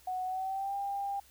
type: tone with pitch glide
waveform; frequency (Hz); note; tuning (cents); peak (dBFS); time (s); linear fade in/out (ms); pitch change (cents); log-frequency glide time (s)
sine; 740 to 797.7; F#5 to G5; 0 to +30; -32; 0.07-1.2; 5; +130; 0.25-0.75
effects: added 66 Hz sine -65 dBFS peak until 1.3 s + white hiss -61 dBFS RMS until 1.3 s